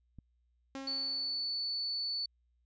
click, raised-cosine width 5 ms, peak -37 dBFS, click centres 0.187 s
sawtooth tone with exponential decay, 270 Hz, C#4, 45 cents flat, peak -35 dBFS, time 0.75-1.81 s, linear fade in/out 0 ms, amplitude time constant 230 ms
sine tone, 4470 Hz, C#8, 14 cents sharp, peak -33 dBFS, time 0.87-2.26 s, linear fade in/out 5 ms
effects added 60 Hz sine -70 dBFS peak until 2.65 s + resampled to 16000 Hz

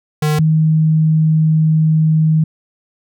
square / sine tone pair in turn, 151.9 / 157.46 Hz, D#3 / D#3, -41 / +21 cents, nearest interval minor second, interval 62 cents, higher second, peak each -13 / -9 dBFS, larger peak second, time 0.22-0.39 / 0.39-2.44 s, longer second, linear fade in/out 5 ms, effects none

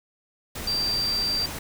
sine tone in noise, 4699 Hz, D8, in tune, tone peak -23 dBFS, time 0.67-1.46 s, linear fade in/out 5 ms, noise pink, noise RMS -34 dBFS, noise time 0.55-1.59 s, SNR +8 dB, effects none

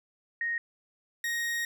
sine / 40% pulse tone pair in turn, 1864.7 / 1872.7 Hz, A#6 / A#6, 0 / +7 cents, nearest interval unison, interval 7 cents, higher second, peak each -28 dBFS, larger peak neither, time 0.41-0.58 / 1.24-1.65 s, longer second, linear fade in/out 2 ms, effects none

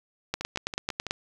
two click trains, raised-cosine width 0.2 ms, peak -10 / -16 dBFS, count 8 / 5, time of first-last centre 0.34-1.109 / 0.41-1.067 s, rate 9.1 / 6.09 Hz, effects 8-bit

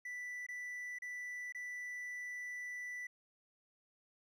triangle tone with dropouts, 1975.5 Hz, B6, in tune, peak -40 dBFS, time 0.05-3.07 s, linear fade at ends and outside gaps 5 ms, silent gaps 0.466-0.486 / 0.987-1.02 / 1.524-1.547 s, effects none

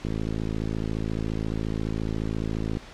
click train, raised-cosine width 3 ms, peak -16 dBFS, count 149, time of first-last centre 0.05-2.771 s, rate 54.4 Hz, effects pink hiss -45 dBFS RMS until 2.93 s + low-pass 5000 Hz 12 dB/octave

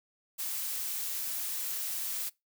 blue noise, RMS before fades -35 dBFS, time 0.38-2.3 s, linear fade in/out 20 ms, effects noise-tail reverb RT60 0.2 s tail -23 dB re dry

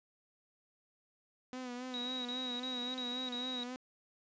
sawtooth tone with vibrato, 250 Hz, B3, 21 cents sharp, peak -37 dBFS, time 1.53-3.76 s, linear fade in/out 0 ms, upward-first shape sine, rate 3.7 Hz, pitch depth 48 cents each way
sine tone bursts, 3830 Hz, A#7, 46 cents sharp, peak -38 dBFS, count 5, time 1.94-3.634 s, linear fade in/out 0 ms, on 310 ms, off 36 ms
effects resampled to 16000 Hz + 11-bit

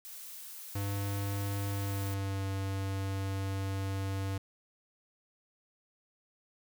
blue noise, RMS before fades -46 dBFS, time 0.05-2.14 s, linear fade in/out 0 ms
square tone with pitch glide, 100 to 97.1 Hz, G2 to G2, +35 to -16 cents, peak -33 dBFS, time 0.75-4.38 s, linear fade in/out 5 ms, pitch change -51 cents, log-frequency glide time 1.69-2.44 s
effects none

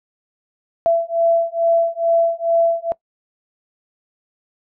sine beating tone pair, 669 / 671.3 Hz, E5 / E5, +25 / +31 cents, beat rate 2.3 Hz, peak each -17 dBFS, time 0.86-2.92 s, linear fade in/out 0 ms, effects noise-tail reverb RT60 0.1 s tail -21 dB re dry

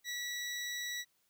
20% pulse tone, 1944 Hz, B6, 28 cents flat, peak -32 dBFS, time 0.04-1.05 s, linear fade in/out 50 ms, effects white hiss -75 dBFS RMS until 1.29 s

